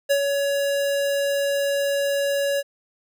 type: tone with ADSR envelope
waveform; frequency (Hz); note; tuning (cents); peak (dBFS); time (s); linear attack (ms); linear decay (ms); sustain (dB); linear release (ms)
square; 562; C#5; +24; -16; 0.09-2.63; 21; 76; -5; 39
effects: none